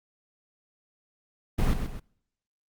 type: noise with echo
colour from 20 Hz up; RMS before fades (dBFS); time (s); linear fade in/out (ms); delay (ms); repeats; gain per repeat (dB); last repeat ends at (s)
brown; -23; 1.58-1.74; 10; 130; 2; -7; 2
effects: noise-tail reverb RT60 0.7 s tail -25 dB re dry + Opus 24 kbps